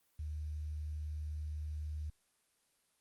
sine tone with quantisation, 76 Hz, D#2, 40 cents flat, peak -38 dBFS, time 0.19-2.1 s, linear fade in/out 5 ms, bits 11, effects white hiss -75 dBFS RMS until 3 s + Opus 24 kbps

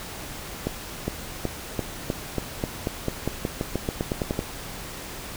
accelerating click train, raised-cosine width 2 ms, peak -11 dBFS, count 19, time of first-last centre 0.67-4.391 s, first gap 410 ms, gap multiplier 0.91, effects pink hiss -37 dBFS RMS until 5.36 s

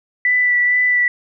sine tone with vibrato, 1975.5 Hz, B6, in tune, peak -12 dBFS, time 0.25-1.08 s, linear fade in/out 2 ms, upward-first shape sine, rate 2.2 Hz, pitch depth 15 cents each way, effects none

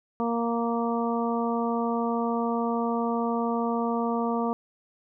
harmonic tone, 233.1 Hz, A#3, in tune, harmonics 1 / 2 / 3 / 4 / 5, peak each -27 / -30 / -32 / -33 / -34 dBFS, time 0.2-4.53 s, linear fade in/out 0 ms, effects none

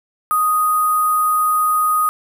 sine tone with sample-and-hold, 1244.5 Hz, D#6, in tune, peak -13 dBFS, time 0.31-2.09 s, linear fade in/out 0 ms, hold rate 11025 Hz, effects none

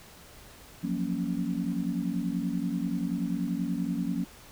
sine chord, Gb major seventh, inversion third, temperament equal, 174.61 / 185 / 233.1 / 277.2 Hz, F3 / Gb3 / Bb3 / Db4, 0 / 0 / 0 / 0 cents, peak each -33 dBFS, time 0.83-4.25 s, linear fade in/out 10 ms, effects pink hiss -51 dBFS RMS until 4.51 s

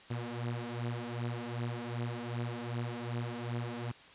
sawtooth beating tone pair, 118.2 / 120.8 Hz, A#2 / B2, +24 / -38 cents, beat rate 2.6 Hz, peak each -34 / -35 dBFS, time 0.1-3.92 s, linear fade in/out 10 ms, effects white hiss -55 dBFS RMS until 4.14 s + resampled to 8000 Hz

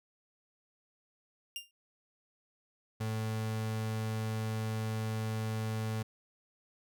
sawtooth tone with exponential decay, 2800 Hz, F7, 4 cents sharp, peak -31 dBFS, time 1.56-1.71 s, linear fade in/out 1 ms, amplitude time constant 31 ms
35% pulse tone, 110 Hz, A2, in tune, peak -31 dBFS, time 3-6.03 s, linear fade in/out 10 ms
effects none

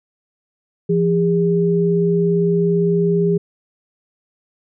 sine tone pair together, 170.62 / 405.8 Hz, F3 / G#4, -40 / -40 cents, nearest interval octave + minor third, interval 1500 cents, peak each -16 dBFS, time 0.89-3.38 s, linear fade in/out 10 ms, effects none

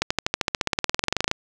accelerating click train, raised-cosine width 0.2 ms, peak -3 dBFS, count 24, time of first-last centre 0.02-1.314 s, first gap 85 ms, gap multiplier 0.96, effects none

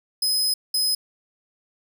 sawtooth tone bursts at uneven times, 5060 Hz, D#8, 28 cents sharp, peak -17 dBFS, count 2, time 0.22-0.54 / 0.74-0.95 s, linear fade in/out 5 ms, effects none

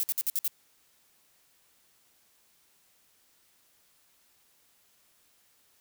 violet noise bursts, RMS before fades -28 dBFS, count 6, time 0-0.478 s, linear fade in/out 0 ms, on 33 ms, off 56 ms, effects white hiss -66 dBFS RMS until 5.8 s

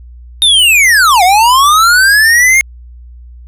square linear two-way sweep, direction down then up, 3700 to 699 to 2162 Hz, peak -5 dBFS, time 0.42-2.61 s, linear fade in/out 0 ms, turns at 1.23 s, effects added 60 Hz sine -30 dBFS peak until 3.47 s + resampled to 32000 Hz

